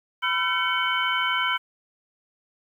sine tone cluster, 999 / 1356 / 1528 / 2233 / 3048 Hz, B5 / E6 / G6 / C#7 / G7, +20 / +49 / -45 / +12 / -49 cents, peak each -28 dBFS, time 0.22-1.58 s, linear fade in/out 20 ms, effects 9-bit

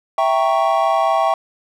triangle chord, E diminished seventh, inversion none, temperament equal, 659.3 / 784 / 932.3 / 1108.7 Hz, E5 / G5 / Bb5 / Db6, 0 / 0 / 0 / 0 cents, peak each -16 / -16 / -22 / -18 dBFS, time 0.18-1.34 s, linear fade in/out 2 ms, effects none

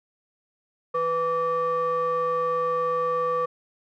triangle ring-modulated tone, 330 Hz, E4, 2 cents sharp, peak -17 dBFS, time 0.94-3.46 s, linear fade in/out 10 ms, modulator 827 Hz, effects none

